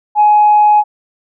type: tone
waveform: sine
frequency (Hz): 840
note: G#5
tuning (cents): +19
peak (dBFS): -4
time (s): 0.15-0.84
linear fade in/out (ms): 50
effects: tanh soft clip ceiling -1 dBFS